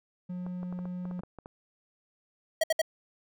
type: tone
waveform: triangle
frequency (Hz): 179.8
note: F#3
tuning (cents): -49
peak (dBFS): -32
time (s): 0.29-1.21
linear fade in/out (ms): 10
type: clicks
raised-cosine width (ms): 1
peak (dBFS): -30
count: 11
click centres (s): 0.465 / 0.631 / 0.726 / 0.79 / 0.855 / 1.054 / 1.112 / 1.193 / 1.235 / 1.387 / 1.459
type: tone bursts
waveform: square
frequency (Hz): 643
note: E5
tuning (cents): -43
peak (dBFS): -23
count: 3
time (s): 2.61-2.817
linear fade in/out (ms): 5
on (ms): 27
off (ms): 63
effects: none